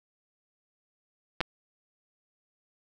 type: clicks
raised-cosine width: 0.3 ms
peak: -11 dBFS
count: 2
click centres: 1.406 / 1.412 s
effects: none